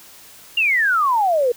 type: exponential sweep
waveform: sine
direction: down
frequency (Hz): 2852 to 466.2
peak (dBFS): -14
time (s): 0.57-1.52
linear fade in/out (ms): 5
effects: white hiss -44 dBFS RMS until 1.56 s